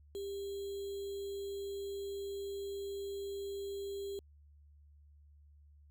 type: tone with sample-and-hold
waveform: sine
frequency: 396.8 Hz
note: G4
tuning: 21 cents sharp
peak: -38 dBFS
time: 0.15-4.19 s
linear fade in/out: 0 ms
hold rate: 3675 Hz
effects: added 73 Hz sine -58 dBFS peak until 5.9 s